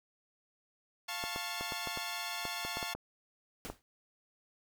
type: chord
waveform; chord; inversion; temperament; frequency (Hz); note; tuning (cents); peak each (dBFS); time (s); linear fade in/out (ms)
10% pulse; F augmented; none; equal with one note detuned; 698.5 / 880 / 1096; F5 / A5 / C#6; 0 / 0 / -20; -33; 1.08-2.94; 10
type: clicks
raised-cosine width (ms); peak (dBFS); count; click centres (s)
1; -25; 12; 1.239 / 1.361 / 1.61 / 1.722 / 1.873 / 1.974 / 2.453 / 2.65 / 2.771 / 2.828 / 2.95 / 3.7
type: noise with exponential decay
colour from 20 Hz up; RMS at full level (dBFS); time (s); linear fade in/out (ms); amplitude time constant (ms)
pink; -39; 3.65-3.82; 0; 36
effects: none